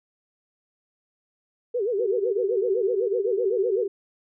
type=tone with vibrato; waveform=sine; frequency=440 Hz; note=A4; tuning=in tune; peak=-22 dBFS; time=1.74-3.87 s; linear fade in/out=10 ms; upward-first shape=sine; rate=7.9 Hz; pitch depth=230 cents each way
type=tone; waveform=sine; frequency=379.9 Hz; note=F#4; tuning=46 cents sharp; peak=-26 dBFS; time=1.99-3.88 s; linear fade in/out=5 ms
effects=none